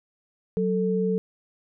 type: tone pair together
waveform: sine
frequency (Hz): 186.01 / 442.4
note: F#3 / A4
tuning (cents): +9 / +9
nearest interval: octave + minor third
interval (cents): 1500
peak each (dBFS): -24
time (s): 0.57-1.18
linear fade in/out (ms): 0
effects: none